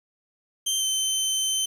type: tone with pitch glide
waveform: 20% pulse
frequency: 3136 to 3086 Hz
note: G7 to G7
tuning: 0 to -28 cents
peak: -17 dBFS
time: 0.66-1.66 s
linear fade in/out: 10 ms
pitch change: -28 cents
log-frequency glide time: 0.78-0.84 s
effects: 8-bit